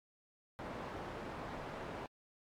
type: low-pass noise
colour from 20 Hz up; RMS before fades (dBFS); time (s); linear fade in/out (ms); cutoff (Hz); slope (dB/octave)
white; -45; 0.59-2.06; 0; 950; 12
effects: AAC 64 kbps